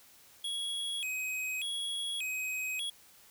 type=tone with vibrato; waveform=square; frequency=2900 Hz; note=F#7; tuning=35 cents flat; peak=-34 dBFS; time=0.44-2.9 s; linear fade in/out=5 ms; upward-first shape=square; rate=0.85 Hz; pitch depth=240 cents each way; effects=white hiss -59 dBFS RMS until 3.3 s